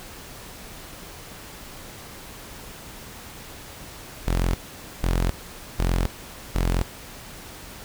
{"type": "tone bursts", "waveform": "sawtooth", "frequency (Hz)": 43.65, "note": "F1", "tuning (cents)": 0, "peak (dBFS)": -16, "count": 4, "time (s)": [4.27, 6.82], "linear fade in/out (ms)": 0, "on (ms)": 270, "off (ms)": 490, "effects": ["pink hiss -41 dBFS RMS until 7.84 s"]}